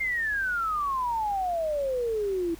sine exponential sweep, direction down, 2135 to 326.5 Hz, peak -25 dBFS, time 0-2.55 s, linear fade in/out 10 ms, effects added 50 Hz sine -46 dBFS peak until 2.59 s + pink hiss -50 dBFS RMS until 2.59 s

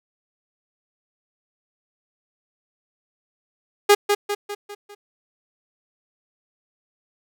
sawtooth tone with echo, 409.5 Hz, G#4, 24 cents flat, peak -6 dBFS, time 3.89-3.95 s, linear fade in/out 10 ms, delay 200 ms, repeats 5, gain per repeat -6 dB, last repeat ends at 4.95 s, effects none

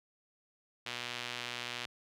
sawtooth tone with band-pass filter, 121.5 Hz, B2, 28 cents flat, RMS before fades -41 dBFS, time 0.86-1.86 s, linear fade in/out 5 ms, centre 3100 Hz, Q 1.4, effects none

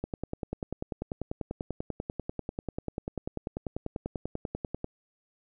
click train, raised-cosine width 2 ms, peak -19 dBFS, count 50, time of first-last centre 0.04-4.844 s, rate 10.2 Hz, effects none

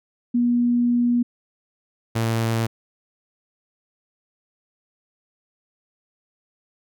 sine / sawtooth tone pair in turn, 241 / 113.74 Hz, B3 / A#2, -42 / -42 cents, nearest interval octave + minor second, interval 1300 cents, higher first, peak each -16 dBFS, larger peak neither, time 0.34-1.23 / 2.15-2.67 s, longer first, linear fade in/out 10 ms, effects none

